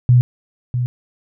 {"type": "tone with echo", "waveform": "sine", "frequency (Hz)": 123.47, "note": "B2", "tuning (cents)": 0, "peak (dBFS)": -7, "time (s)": [0.09, 0.21], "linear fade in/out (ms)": 0, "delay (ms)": 650, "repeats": 1, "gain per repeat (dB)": -9, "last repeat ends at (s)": 0.86, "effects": []}